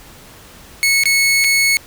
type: tone with dropouts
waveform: sawtooth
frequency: 2200 Hz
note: C#7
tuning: 14 cents flat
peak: -8 dBFS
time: 0.83-1.77 s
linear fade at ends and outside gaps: 0 ms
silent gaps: 1.036-1.056 / 1.441-1.444 s
effects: pink hiss -41 dBFS RMS until 1.86 s